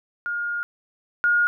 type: tone pair in turn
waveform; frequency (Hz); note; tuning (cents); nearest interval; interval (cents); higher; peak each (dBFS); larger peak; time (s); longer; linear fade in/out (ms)
sine; 1421 / 1429.2; F6 / F6; +30 / +40; unison; 10; second; -24 / -16; second; 0.26-0.63 / 1.24-1.47; first; 0
effects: none